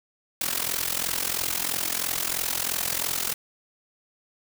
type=noise with amplitude modulation; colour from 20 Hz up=white; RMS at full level=-24 dBFS; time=0.41-3.34 s; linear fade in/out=2 ms; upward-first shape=sine; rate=43 Hz; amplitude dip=85%; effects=none